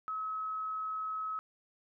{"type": "tone", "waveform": "sine", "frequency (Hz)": 1284, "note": "E6", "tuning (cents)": -46, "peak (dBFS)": -34, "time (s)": [0.08, 1.39], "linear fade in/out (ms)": 0, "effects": []}